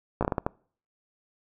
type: slowing click train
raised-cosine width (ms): 1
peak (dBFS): -11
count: 7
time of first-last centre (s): 0.21-0.465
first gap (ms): 16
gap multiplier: 1.39
effects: noise-tail reverb RT60 0.5 s tail -25 dB re dry